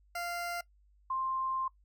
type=tone pair in turn; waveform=20% pulse / sine; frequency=695 / 1051.9 Hz; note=F5 / C6; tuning=-9 / +9 cents; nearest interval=perfect fifth; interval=718 cents; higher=second; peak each=-30 / -31 dBFS; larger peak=first; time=0.15-0.61 / 1.1-1.68 s; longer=second; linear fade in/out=5 ms; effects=noise-tail reverb RT60 0.1 s tail -20 dB re dry + added 50 Hz sine -62 dBFS peak until 1.84 s

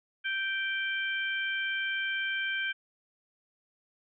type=harmonic tone; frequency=782 Hz; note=G5; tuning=4 cents flat; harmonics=2 / 3 / 4; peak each=-31 / -35 / -37 dBFS; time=0.24-2.73 s; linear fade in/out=20 ms; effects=none

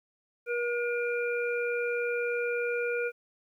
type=harmonic tone; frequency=478.4 Hz; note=A#4; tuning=45 cents sharp; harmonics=1 / 3 / 5; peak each=-29 / -34 / -36 dBFS; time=0.46-3.12 s; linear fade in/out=50 ms; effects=11-bit

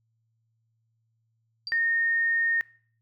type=tone with exponential decay; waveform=sine; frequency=4699 Hz; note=D8; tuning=in tune; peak=-28 dBFS; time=1.67-1.78 s; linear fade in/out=1 ms; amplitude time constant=22 ms
type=tone; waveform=sine; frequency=1840 Hz; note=A#6; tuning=23 cents flat; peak=-22 dBFS; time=1.72-2.61 s; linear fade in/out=0 ms
effects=noise-tail reverb RT60 0.5 s tail -21 dB re dry + added 113 Hz sine -70 dBFS peak until 3.01 s

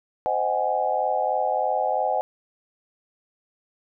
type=chord; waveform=sine; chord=Ab dominant seventh; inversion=first; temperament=just; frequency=519.1 / 623 / 747.5 / 830.6 Hz; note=C5 / Eb5 / Gb5 / Ab5; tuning=-14 / +2 / +17 / 0 cents; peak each=-28 / -27 / -25 / -26 dBFS; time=0.26-2.21 s; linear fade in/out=0 ms; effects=none

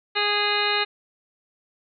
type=harmonic tone; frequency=413.3 Hz; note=G#4; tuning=8 cents flat; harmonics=1 / 2 / 3 / 4 / 5 / 6 / 7 / 9 / 10; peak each=-29 / -29 / -29 / -29 / -29 / -29 / -29 / -29 / -29 dBFS; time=0.15-0.85 s; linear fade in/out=20 ms; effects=none

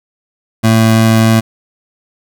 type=tone pair together; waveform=square; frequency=112.05 / 224.1 Hz; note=A2 / A3; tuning=+32 / +32 cents; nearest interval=octave; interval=1200 cents; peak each=-10 dBFS; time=0.63-1.41 s; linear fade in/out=20 ms; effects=none

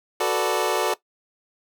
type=chord; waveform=25% pulse; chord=B minor seventh; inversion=second; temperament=equal; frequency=370 / 440 / 493.9 / 587.3 Hz; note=F#4 / A4 / B4 / D5; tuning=0 / 0 / 0 / 0 cents; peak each=-22 / -21 / -25 / -23 dBFS; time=0.2-0.94 s; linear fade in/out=5 ms; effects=noise-tail reverb RT60 0.1 s tail -17 dB re dry

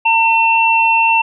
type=tone pair together; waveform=sine; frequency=908.4 / 2701 Hz; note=A#5 / E7; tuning=-45 / +42 cents; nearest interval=octave + perfect fifth; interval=1887 cents; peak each=-12 dBFS; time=0.05-1.22 s; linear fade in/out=10 ms; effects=none

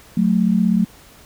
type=tone pair together; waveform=sine; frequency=184.12 / 220.4 Hz; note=F#3 / A3; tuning=-8 / +3 cents; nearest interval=minor third; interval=311 cents; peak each=-16 dBFS; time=0.17-0.85 s; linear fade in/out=5 ms; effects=pink hiss -46 dBFS RMS until 1.25 s

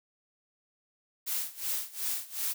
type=noise with tremolo; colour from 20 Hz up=blue; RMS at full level=-31 dBFS; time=1.26-2.54 s; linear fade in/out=20 ms; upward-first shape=sine; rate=2.7 Hz; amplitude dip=90%; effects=none

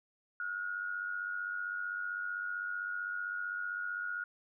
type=tone with amplitude modulation; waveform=sine; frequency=1438 Hz; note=F#6; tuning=50 cents flat; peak=-32 dBFS; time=0.4-4.24 s; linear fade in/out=2 ms; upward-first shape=sine; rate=95.6 Hz; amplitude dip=65%; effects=none

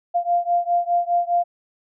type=beating tone pair; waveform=sine; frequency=695 / 699.9 Hz; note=F5 / F5; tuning=-9 / +4 cents; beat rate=4.9 Hz; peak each=-20 / -21 dBFS; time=0.14-1.44 s; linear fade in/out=20 ms; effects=none

